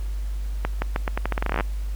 accelerating click train, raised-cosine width 0.5 ms, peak -9 dBFS, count 18, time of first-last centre 0.65-1.608 s, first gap 170 ms, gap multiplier 0.83, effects added 50 Hz sine -25 dBFS peak until 1.95 s + pink hiss -49 dBFS RMS until 1.95 s

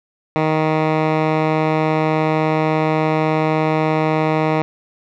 10% pulse tone with low-pass filter, 156.5 Hz, D#3, 10 cents sharp, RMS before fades -17 dBFS, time 0.36-4.62 s, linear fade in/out 0 ms, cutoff 2100 Hz, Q 0.92, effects none

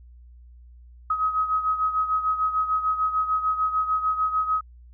sine beating tone pair, 1267 / 1273.7 Hz, D#6 / D#6, +31 / +40 cents, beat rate 6.7 Hz, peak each -22 / -28 dBFS, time 1.1-4.61 s, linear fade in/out 5 ms, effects added 60 Hz sine -45 dBFS peak until 4.93 s

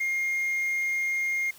sine tone, 2128 Hz, C7, 29 cents sharp, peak -22 dBFS, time 0-1.51 s, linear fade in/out 10 ms, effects tanh soft clip ceiling -24 dBFS + white hiss -51 dBFS RMS until 1.58 s

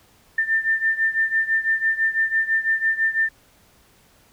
sine beating tone pair, 1790 / 1796 Hz, A6 / A6, +29 / +35 cents, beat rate 6 Hz, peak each -20 / -23 dBFS, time 0.38-3.29 s, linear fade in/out 5 ms, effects pink hiss -56 dBFS RMS until 4.32 s

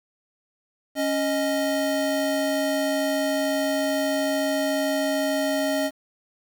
square tone pair together, 277.2 / 622.3 Hz, C#4 / D#5, 0 / 0 cents, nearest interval octave + major second, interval 1400 cents, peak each -26 / -25 dBFS, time 0.95-5.91 s, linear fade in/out 50 ms, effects 8-bit

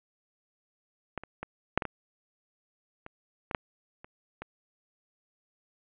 clicks, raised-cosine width 0.5 ms, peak -18 / -27 / -21 / -7 / -17 / -18 / -26 / -21 / -11 / -30 / -23 dBFS, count 11, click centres 1.177 / 1.236 / 1.43 / 1.776 / 1.822 / 1.853 / 3.064 / 3.512 / 3.548 / 4.045 / 4.42 s, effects resampled to 8000 Hz + 8-bit

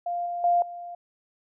sine tone with level steps, 698.5 Hz, F5, in tune, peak -26 / -28 / -18 / -35 dBFS, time 0.06-0.95 s, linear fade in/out 5 ms, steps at 0.26 / 0.44 / 0.62 s, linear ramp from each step 2 ms, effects none

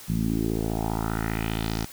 10% pulse tone with low-pass filter sweep, 55 Hz, A1, in tune, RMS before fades -27 dBFS, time 0.08-1.86 s, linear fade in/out 20 ms, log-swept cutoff 170 to 6200 Hz, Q 2.6, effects white hiss -44 dBFS RMS until 1.92 s

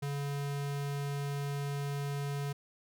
square tone, 141.9 Hz, C#3, 41 cents sharp, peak -34 dBFS, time 0.02-2.53 s, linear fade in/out 10 ms, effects none

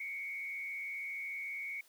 sine tone with frequency modulation, 2216 Hz, C#7, 1 cent flat, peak -38 dBFS, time 0-1.81 s, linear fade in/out 5 ms, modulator 86.5 Hz, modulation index 0.81, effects white hiss -65 dBFS RMS until 1.88 s + high-pass 300 Hz 12 dB/octave

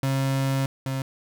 35% pulse tone pair in turn, 135.1 / 133.78 Hz, C#3 / C3, -44 / +39 cents, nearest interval unison, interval 17 cents, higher first, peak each -20 / -24 dBFS, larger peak first, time 0.03-0.66 / 0.86-1.02 s, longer first, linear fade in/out 2 ms, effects none

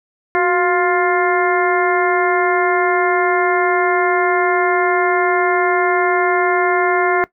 harmonic tone with a mistuned harmonic, 351.5 Hz, F4, 11 cents sharp, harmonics 1 / 2 / 3 / 4 / 5 / 6, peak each -16 / -19 / -21 / -22 / -23 / -24 dBFS, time 0.35-7.24 s, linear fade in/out 0 ms, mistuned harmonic 1, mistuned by +78 cents, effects noise-tail reverb RT60 0.1 s tail -19 dB re dry

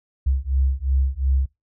sine beating tone pair, 65.5 / 68.3 Hz, C2 / C#2, +2 / -25 cents, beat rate 2.8 Hz, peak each -21 dBFS, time 0.26-1.46 s, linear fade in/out 10 ms, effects noise-tail reverb RT60 0.2 s tail -23 dB re dry

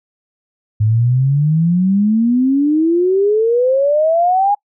sine exponential sweep, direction up, 104.7 to 830 Hz, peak -10 dBFS, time 0.8-4.55 s, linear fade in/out 10 ms, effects noise-tail reverb RT60 0.1 s tail -26 dB re dry

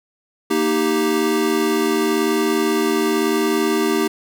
square chord, Eb major, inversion second, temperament equal, 233.1 / 311.1 / 392 Hz, Bb3 / Eb4 / G4, 0 / 0 / 0 cents, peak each -24 / -21 / -20 dBFS, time 0.5-4.08 s, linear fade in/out 10 ms, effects none

